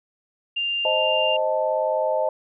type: tone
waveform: sine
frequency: 2794 Hz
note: F7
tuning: in tune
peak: -22 dBFS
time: 0.56-1.37 s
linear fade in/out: 10 ms
type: chord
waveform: sine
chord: A diminished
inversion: first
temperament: equal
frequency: 523.3 / 622.3 / 880 Hz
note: C5 / Eb5 / A5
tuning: 0 / 0 / 0 cents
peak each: -25 / -22 / -26 dBFS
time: 0.85-2.29 s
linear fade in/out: 2 ms
effects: none